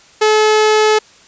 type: tone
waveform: sawtooth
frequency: 430 Hz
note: A4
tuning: 40 cents flat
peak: -5 dBFS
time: 0.21-0.99 s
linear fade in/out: 10 ms
effects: white hiss -45 dBFS RMS until 1.27 s + resampled to 16000 Hz